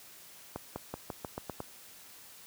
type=accelerating click train; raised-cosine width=1 ms; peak=-22 dBFS; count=8; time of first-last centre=0.56-1.603 s; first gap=200 ms; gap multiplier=0.9; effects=white hiss -53 dBFS RMS until 2.46 s + high-pass 60 Hz 12 dB/octave